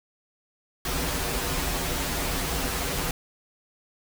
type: noise with comb filter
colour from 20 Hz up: pink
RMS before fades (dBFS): -28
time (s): 0.85-3.11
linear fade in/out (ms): 2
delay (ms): 9.3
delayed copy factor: -1
effects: none